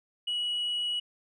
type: tone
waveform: sine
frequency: 2923 Hz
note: F#7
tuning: 22 cents flat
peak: -26 dBFS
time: 0.27-1 s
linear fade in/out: 10 ms
effects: tanh soft clip ceiling -26 dBFS